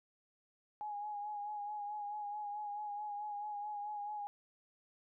sine tone with vibrato, 830.6 Hz, G#5, in tune, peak -39 dBFS, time 0.81-4.27 s, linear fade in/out 0 ms, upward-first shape sine, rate 4.6 Hz, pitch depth 32 cents each way, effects none

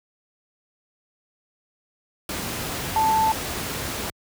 sine tone in noise, 881 Hz, A5, 2 cents sharp, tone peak -17 dBFS, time 2.96-3.32 s, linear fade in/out 2 ms, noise pink, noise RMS -29 dBFS, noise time 2.29-4.1 s, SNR +9 dB, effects high-pass 60 Hz 12 dB/octave

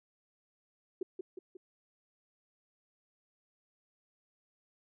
sine tone with echo, 370 Hz, F#4, in tune, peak -31 dBFS, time 1.01-1.03 s, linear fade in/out 5 ms, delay 180 ms, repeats 3, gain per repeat -5 dB, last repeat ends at 1.57 s, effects none

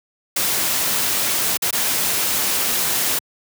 white noise with dropouts, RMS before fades -20 dBFS, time 0.36-3.19 s, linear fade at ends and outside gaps 5 ms, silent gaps 1.573-1.621 / 1.709-1.727 s, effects high-pass 100 Hz 12 dB/octave

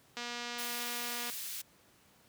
click train, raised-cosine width 0.2 ms, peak -23 dBFS, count 272, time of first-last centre 0.17-1.299 s, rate 240 Hz
white high-pass noise, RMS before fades -41 dBFS, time 0.58-1.62 s, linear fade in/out 10 ms, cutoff 2100 Hz, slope 12 dB/octave
effects pink hiss -64 dBFS RMS until 2.28 s + high-pass 100 Hz 12 dB/octave

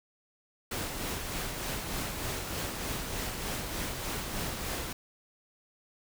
pink noise with tremolo, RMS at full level -34 dBFS, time 0.71-4.93 s, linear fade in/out 5 ms, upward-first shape sine, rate 3.3 Hz, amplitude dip 35%, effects none

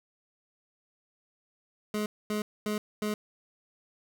25% pulse tone bursts, 211 Hz, G#3, 28 cents sharp, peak -25 dBFS, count 4, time 1.94-3.14 s, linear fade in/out 2 ms, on 120 ms, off 240 ms, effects none

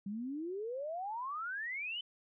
sine exponential sweep, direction up, 192.7 to 3075 Hz, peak -37 dBFS, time 0.06-2.01 s, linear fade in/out 5 ms, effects none

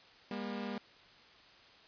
sawtooth tone pair together, 201.9 / 238.9 Hz, G#3 / A#3, -49 / +43 cents, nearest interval minor third, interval 292 cents, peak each -36 / -37 dBFS, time 0.31-0.78 s, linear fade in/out 2 ms, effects white hiss -59 dBFS RMS until 1.87 s + resampled to 11025 Hz

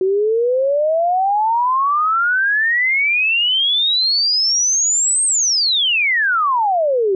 sine exponential two-way sweep, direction up then down, 370 to 8550 to 370 Hz, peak -13 dBFS, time 0.01-7.15 s, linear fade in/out 2 ms, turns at 5.25 s, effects none

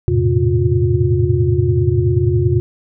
sine tone cluster, 85.5 / 106 / 116.5 / 133.7 / 356.6 Hz, F2 / G#2 / A#2 / C3 / F4, -36 / +36 / -1 / +38 / +36 cents, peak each -18 dBFS, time 0.08-2.6 s, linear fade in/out 0 ms, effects none

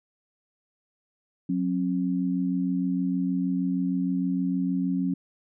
sine tone pair together, 182.96 / 269.4 Hz, F#3 / C#4, -19 / -49 cents, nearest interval perfect fifth, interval 670 cents, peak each -26 dBFS, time 1.49-5.14 s, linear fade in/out 5 ms, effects none

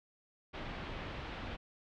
pink low-pass noise, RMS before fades -43 dBFS, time 0.53-1.57 s, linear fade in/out 20 ms, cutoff 3500 Hz, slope 24 dB/octave, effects none

